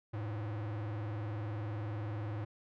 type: tone with vibrato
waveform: square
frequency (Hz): 106.8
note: G#2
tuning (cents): +49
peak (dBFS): -37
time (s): 0.13-2.45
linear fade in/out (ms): 10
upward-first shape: sine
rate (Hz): 20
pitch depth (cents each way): 140
effects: low-pass 2000 Hz 12 dB/octave